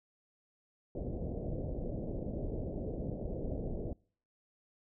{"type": "low-pass noise", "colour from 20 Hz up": "pink", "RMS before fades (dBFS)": -38, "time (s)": [0.95, 3.93], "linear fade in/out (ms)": 2, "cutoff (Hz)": 630, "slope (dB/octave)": 48, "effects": ["noise-tail reverb RT60 0.5 s tail -26 dB re dry"]}